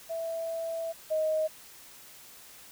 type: tone pair in turn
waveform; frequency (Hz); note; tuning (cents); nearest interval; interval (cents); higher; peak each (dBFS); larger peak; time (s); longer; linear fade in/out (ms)
sine; 659.3 / 626.1; E5 / D#5; 0 / +11; minor second; 89; first; -31 / -25; second; 0.09-0.93 / 1.1-1.48; first; 20
effects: white hiss -51 dBFS RMS until 2.71 s